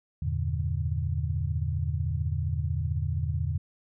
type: chord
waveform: sine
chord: E half-diminished seventh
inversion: none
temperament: equal with one note detuned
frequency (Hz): 82.41 / 98 / 116.54 / 145.06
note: E2 / G2 / Bb2 / D3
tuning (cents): 0 / 0 / 0 / -21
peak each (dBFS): -29 / -34 / -33 / -32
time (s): 0.22-3.58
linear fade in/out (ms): 5
effects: none